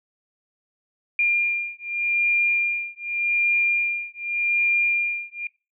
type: beating tone pair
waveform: sine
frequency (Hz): 2401 / 2401.85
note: D7 / D7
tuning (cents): +38 / +38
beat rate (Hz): 0.85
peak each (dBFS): -23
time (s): 1.19-5.47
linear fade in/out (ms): 2
effects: noise-tail reverb RT60 0.3 s tail -23 dB re dry